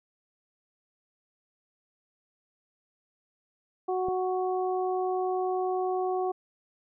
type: harmonic tone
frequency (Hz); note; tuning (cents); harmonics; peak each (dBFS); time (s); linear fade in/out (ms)
370; F#4; 0; 1 / 2 / 3; -28 / -30 / -39; 3.88-6.32; 10
type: click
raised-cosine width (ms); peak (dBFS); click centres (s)
2; -24; 4.085
effects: none